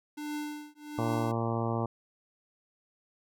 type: tone with tremolo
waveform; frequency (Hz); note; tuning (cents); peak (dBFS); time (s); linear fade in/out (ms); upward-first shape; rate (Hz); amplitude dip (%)
square; 298.1; D4; +26; -33; 0.17-1.32; 10; triangle; 1.3; 100
type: harmonic tone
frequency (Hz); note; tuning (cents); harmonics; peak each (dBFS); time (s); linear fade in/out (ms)
115.2; A#2; -20; 1 / 2 / 3 / 4 / 5 / 6 / 7 / 8 / 9 / 10; -32 / -35 / -37 / -38 / -39 / -40 / -40 / -41 / -42 / -42; 0.98-1.86; 5
effects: none